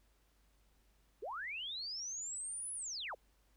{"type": "linear two-way sweep", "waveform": "sine", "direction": "up then down", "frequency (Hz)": [345.5, 10340, 345.5], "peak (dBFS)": -40, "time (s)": [1.22, 3.15], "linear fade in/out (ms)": 10, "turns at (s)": 2.73, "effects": ["added 50 Hz sine -70 dBFS peak until 3.56 s", "pink hiss -75 dBFS RMS until 3.56 s"]}